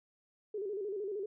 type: tone with vibrato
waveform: sine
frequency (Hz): 403.8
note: G#4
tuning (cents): -49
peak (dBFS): -35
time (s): 0.54-1.26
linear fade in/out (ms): 5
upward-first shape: square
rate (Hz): 13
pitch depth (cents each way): 88
effects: none